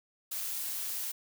blue noise, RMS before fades -36 dBFS, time 0.31-1.12 s, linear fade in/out 10 ms, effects none

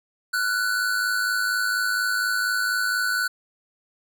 square tone pair together, 1384.8 / 1489 Hz, F6 / F#6, -15 / +11 cents, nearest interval minor second, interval 126 cents, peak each -30 / -23 dBFS, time 0.33-3.28 s, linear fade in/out 10 ms, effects none

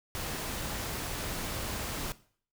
pink noise, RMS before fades -36 dBFS, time 0.15-2.12 s, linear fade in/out 0 ms, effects noise-tail reverb RT60 0.5 s tail -18 dB re dry

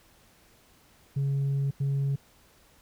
sine tone bursts at uneven times, 138.59 Hz, C#3, in tune, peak -22 dBFS, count 2, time 1.16-1.71 / 1.8-2.16 s, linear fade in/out 10 ms, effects tanh soft clip ceiling -23 dBFS + pink hiss -60 dBFS RMS until 2.81 s

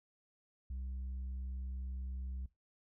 sine tone, 64.3 Hz, C2, 30 cents flat, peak -36 dBFS, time 0.7-2.46 s, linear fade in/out 5 ms, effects noise-tail reverb RT60 0.2 s tail -21 dB re dry + tanh soft clip ceiling -38 dBFS

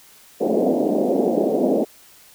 pink band-pass noise, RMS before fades -19 dBFS, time 0.4-1.85 s, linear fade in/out 20 ms, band 210 to 680 Hz, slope 48 dB/octave, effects white hiss -49 dBFS RMS until 2.34 s

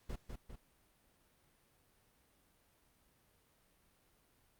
brown noise with echo, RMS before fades -41 dBFS, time 0.09-0.16 s, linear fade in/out 10 ms, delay 200 ms, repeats 2, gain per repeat -4 dB, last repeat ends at 0.56 s, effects pink hiss -72 dBFS RMS until 4.59 s + Opus 48 kbps

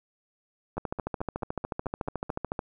two click trains, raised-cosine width 1 ms, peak -24 / -16 dBFS, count 8 / 26, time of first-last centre 0.77-2.295 / 0.78-2.592 s, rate 4.59 / 13.8 Hz, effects none

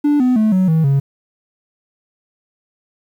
triangle tone with pitch steps, 292.7 / 251.9 / 216.8 / 186.53 / 160.52 / 138.14 Hz, D4 / B3 / A3 / F#3 / E3 / C#3, -6 / +34 / -25 / +14 / -46 / -6 cents, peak -8 dBFS, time 0.04-1 s, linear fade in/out 10 ms, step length 160 ms, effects tanh soft clip ceiling -4 dBFS + 8-bit

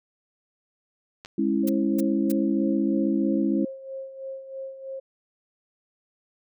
clicks, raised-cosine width 0.2 ms, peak -24 dBFS, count 2, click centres 1.249 / 1.259 s
sine chord, C# minor, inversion second, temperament equal with one note detuned, 207.7 / 274 / 329.6 Hz, G#3 / C#4 / E4, 0 / -20 / 0 cents, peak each -25 dBFS, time 1.38-3.65 s, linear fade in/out 5 ms
sine tone with tremolo, 535 Hz, C5, 38 cents sharp, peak -31 dBFS, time 1.63-5 s, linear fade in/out 10 ms, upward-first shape sine, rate 3.1 Hz, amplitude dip 65%
blue noise bursts, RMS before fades -34 dBFS, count 3, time 1.67-2.319 s, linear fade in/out 5 ms, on 23 ms, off 290 ms
effects none

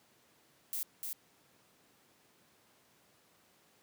violet noise with echo, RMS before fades -37 dBFS, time 0.73-0.83 s, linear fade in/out 0 ms, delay 300 ms, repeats 1, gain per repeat -3 dB, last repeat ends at 1.13 s, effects pink hiss -67 dBFS RMS until 3.82 s + high-pass 150 Hz 12 dB/octave

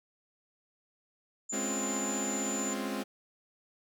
sine tone, 7080 Hz, A8, 10 cents sharp, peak -34 dBFS, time 1.49-2.74 s, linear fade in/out 10 ms
sawtooth chord, Db major seventh, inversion second, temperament equal, 207.7 / 261.6 / 277.2 / 349.2 Hz, Ab3 / C4 / Db4 / F4, 0 / 0 / 0 / 0 cents, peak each -33 / -33 / -38 / -37 dBFS, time 1.52-3.04 s, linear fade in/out 20 ms
effects none

